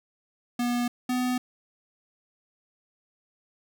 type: tone pair in turn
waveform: square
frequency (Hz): 242.2 / 250.5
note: B3 / B3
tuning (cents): -34 / +25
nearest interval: minor second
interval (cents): 59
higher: second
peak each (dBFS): -25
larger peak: neither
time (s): 0.59-0.88 / 1.09-1.38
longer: neither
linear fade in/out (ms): 5
effects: none